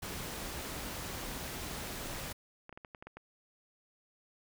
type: noise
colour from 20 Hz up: pink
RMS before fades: -41 dBFS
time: 0.02-2.33 s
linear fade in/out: 10 ms
type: clicks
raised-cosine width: 0.5 ms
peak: -32 dBFS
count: 10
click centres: 2.258 / 2.3 / 2.694 / 2.727 / 2.775 / 2.848 / 2.948 / 3.025 / 3.07 / 3.17 s
effects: none